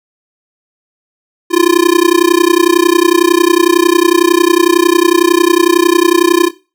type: tone with amplitude modulation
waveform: square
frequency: 345.8 Hz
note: F4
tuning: 17 cents flat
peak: -3 dBFS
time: 1.5-6.51 s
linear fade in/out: 50 ms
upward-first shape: sine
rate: 31 Hz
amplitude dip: 100%
effects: noise-tail reverb RT60 0.3 s tail -18 dB re dry